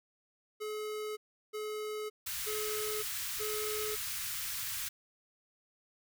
square tone bursts, 426.5 Hz, G#4, 46 cents sharp, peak -37 dBFS, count 4, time 0.6-3.96 s, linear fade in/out 20 ms, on 570 ms, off 360 ms
white band-stop noise, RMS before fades -38 dBFS, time 2.26-4.89 s, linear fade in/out 10 ms, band 130 to 1200 Hz, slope 24 dB/octave
effects none

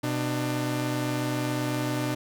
sawtooth tone pair together, 125.6 / 298.7 Hz, B2 / D4, +30 / +29 cents, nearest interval octave + minor third, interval 1499 cents, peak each -25 dBFS, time 0.03-2.15 s, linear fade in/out 10 ms, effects none

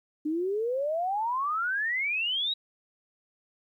sine exponential sweep, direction up, 295.5 to 3885 Hz, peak -26 dBFS, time 0.25-2.54 s, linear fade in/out 10 ms, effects 11-bit

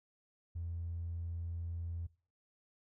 triangle tone with tanh clipping, 84.5 Hz, E2, 43 cents sharp, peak -37 dBFS, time 0.55-2.07 s, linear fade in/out 10 ms, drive 1 dB, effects noise-tail reverb RT60 0.4 s tail -21 dB re dry

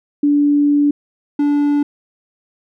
sine / triangle tone pair in turn, 290 / 290 Hz, D4 / D4, -22 / -22 cents, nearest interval unison, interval 0 cents, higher neither, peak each -10 dBFS, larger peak neither, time 0.23-0.91 / 1.39-1.83 s, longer first, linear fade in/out 5 ms, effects none

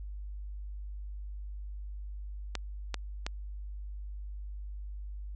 clicks, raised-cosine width 0.2 ms, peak -16 dBFS, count 3, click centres 2.553 / 2.943 / 3.265 s, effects added 50 Hz sine -38 dBFS peak until 5.35 s + resampled to 24000 Hz

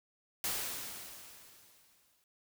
white noise with exponential decay, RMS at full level -34 dBFS, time 0.44-2.24 s, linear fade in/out 1 ms, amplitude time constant 390 ms, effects none

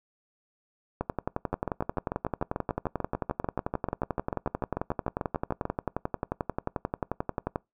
two click trains, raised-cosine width 1 ms, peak -14 / -15 dBFS, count 75 / 29, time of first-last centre 1.01-7.559 / 1.53-5.654 s, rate 11.3 / 6.79 Hz, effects noise-tail reverb RT60 0.2 s tail -24 dB re dry

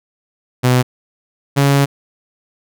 sawtooth tone pair in turn, 125.8 / 140.03 Hz, B2 / C#3, +32 / +18 cents, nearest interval major second, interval 186 cents, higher second, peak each -6 dBFS, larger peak neither, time 0.63-0.83 / 1.56-1.86 s, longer second, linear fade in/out 20 ms, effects none

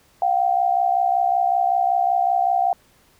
sine tone pair together, 706.7 / 772 Hz, F5 / G5, +20 / -27 cents, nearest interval major second, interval 153 cents, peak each -19 dBFS, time 0.22-2.73 s, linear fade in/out 2 ms, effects pink hiss -57 dBFS RMS until 3.19 s

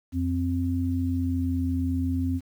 sine tone pair together, 87.02 / 261.6 Hz, F2 / C4, -6 / 0 cents, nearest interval octave + perfect fifth, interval 1906 cents, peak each -26 dBFS, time 0.12-2.41 s, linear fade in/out 50 ms, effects 9-bit

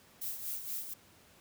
violet noise with tremolo, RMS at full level -37 dBFS, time 0.21-0.94 s, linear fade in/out 10 ms, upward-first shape sine, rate 4.2 Hz, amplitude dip 60%, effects pink hiss -61 dBFS RMS until 1.4 s + high-pass 80 Hz 12 dB/octave

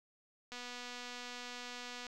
click train, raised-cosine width 0.2 ms, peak -29 dBFS, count 380, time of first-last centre 0.52-2.067 s, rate 245 Hz, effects none

